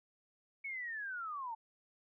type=linear sweep; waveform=sine; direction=down; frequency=2235 to 873 Hz; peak=-39 dBFS; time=0.64-1.55 s; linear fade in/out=10 ms; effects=none